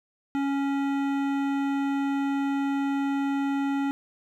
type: tone with hard clipping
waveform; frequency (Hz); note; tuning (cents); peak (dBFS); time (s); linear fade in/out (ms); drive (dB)
sine; 277.7; C#4; +3; -26; 0.35-3.91; 0; 15
effects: none

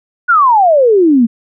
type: exponential sweep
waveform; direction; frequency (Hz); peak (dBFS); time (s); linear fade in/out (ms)
sine; down; 1489 to 220; -5; 0.28-1.27; 20
effects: none

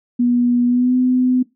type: tone with pitch glide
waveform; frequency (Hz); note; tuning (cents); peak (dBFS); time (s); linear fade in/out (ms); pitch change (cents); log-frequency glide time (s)
sine; 243 to 253; B3 to B3; -28 to +42; -12; 0.19-1.43; 10; +70; 0.66-0.95
effects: noise-tail reverb RT60 0.2 s tail -19 dB re dry

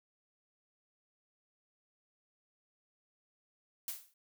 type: noise with exponential decay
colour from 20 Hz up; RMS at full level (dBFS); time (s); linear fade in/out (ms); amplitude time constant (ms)
blue; -36; 3.88-4.14; 2; 55
effects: none

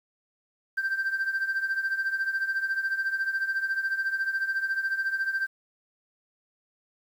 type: tone with tremolo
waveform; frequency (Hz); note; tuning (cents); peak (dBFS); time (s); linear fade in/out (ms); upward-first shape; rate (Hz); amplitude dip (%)
sine; 1568; G6; 0; -20; 0.77-5.47; 10; triangle; 14; 85
effects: tanh soft clip ceiling -22 dBFS + 9-bit

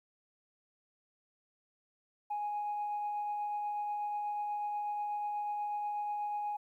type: tone with tremolo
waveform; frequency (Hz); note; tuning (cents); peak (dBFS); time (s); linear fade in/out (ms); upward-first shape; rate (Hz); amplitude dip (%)
sine; 830.6; G#5; 0; -31; 2.3-6.57; 10; triangle; 8.2; 25
effects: tanh soft clip ceiling -30 dBFS + 12-bit

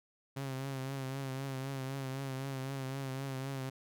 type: tone with vibrato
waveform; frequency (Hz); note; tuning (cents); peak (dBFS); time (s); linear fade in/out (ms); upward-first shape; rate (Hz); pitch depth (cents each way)
sawtooth; 134.4; C3; +47; -33; 0.36-3.7; 10; triangle; 3.9; 53
effects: none

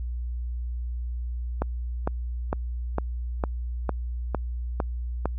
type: click train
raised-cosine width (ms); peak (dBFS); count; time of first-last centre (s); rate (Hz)
1; -11; 9; 1.62-5.256; 2.2
effects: added 60 Hz sine -28 dBFS peak until 5.38 s

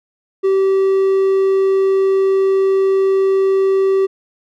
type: tone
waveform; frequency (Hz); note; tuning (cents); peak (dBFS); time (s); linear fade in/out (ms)
triangle; 386.2; G4; -26; -9; 0.43-4.07; 20
effects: none

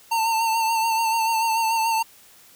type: tone with vibrato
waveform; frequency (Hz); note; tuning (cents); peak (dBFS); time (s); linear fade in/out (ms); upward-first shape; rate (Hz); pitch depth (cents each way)
square; 902; A5; +43; -20; 0.11-2.03; 10; sine; 6.9; 37
effects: white hiss -51 dBFS RMS until 2.55 s

